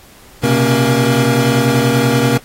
square tone cluster, 123.1 / 133.5 / 233.5 / 275.7 / 474.8 Hz, B2 / C3 / A#3 / C#4 / A#4, -5 / +35 / +3 / -9 / +32 cents, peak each -18 dBFS, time 0.43-2.38 s, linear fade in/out 10 ms, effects pink hiss -43 dBFS RMS until 2.44 s + AAC 48 kbps

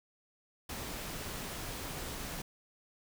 pink noise, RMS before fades -41 dBFS, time 0.69-2.42 s, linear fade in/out 5 ms, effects none

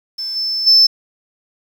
sine tone with level steps, 5280 Hz, E8, 2 cents sharp, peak -21 / -17 / -5 dBFS, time 0.18-0.87 s, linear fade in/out 10 ms, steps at 0.35 / 0.66 s, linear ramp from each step 20 ms, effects tanh soft clip ceiling -3 dBFS + 7-bit

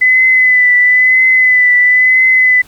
sine tone with vibrato, 2009 Hz, B6, 29 cents sharp, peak -5 dBFS, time 0.01-2.62 s, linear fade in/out 10 ms, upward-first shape triangle, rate 1 Hz, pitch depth 33 cents each way, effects pink hiss -43 dBFS RMS until 2.67 s

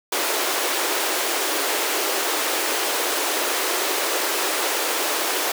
pink high-pass noise, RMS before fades -23 dBFS, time 0.12-5.52 s, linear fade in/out 5 ms, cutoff 320 Hz, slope 48 dB/octave, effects none

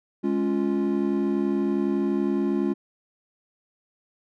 triangle chord, Db major, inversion second, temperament equal, 207.7 / 277.2 / 349.2 Hz, Ab3 / Db4 / F4, 0 / 0 / 0 cents, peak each -24 dBFS, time 0.23-2.74 s, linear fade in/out 20 ms, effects none

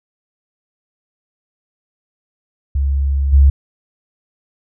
sine tone with level steps, 69.1 Hz, C#2, 5 cents flat, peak -13 / -5 dBFS, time 2.75-3.5 s, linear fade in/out 5 ms, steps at 3.32 s, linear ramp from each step 20 ms, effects none

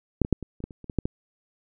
clicks, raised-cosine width 3 ms, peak -6 / -15 / -6 / -22 / -30 / -18 / -30 / -29 / -20 / -10 / -13 dBFS, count 11, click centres 0.217 / 0.249 / 0.327 / 0.427 / 0.604 / 0.64 / 0.708 / 0.843 / 0.898 / 0.987 / 1.055 s, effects none

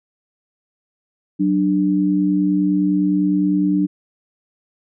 sine tone pair together, 186.85 / 296.6 Hz, F#3 / D4, +17 / +17 cents, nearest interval minor sixth, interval 800 cents, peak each -18 / -16 dBFS, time 1.39-3.87 s, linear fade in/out 20 ms, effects none

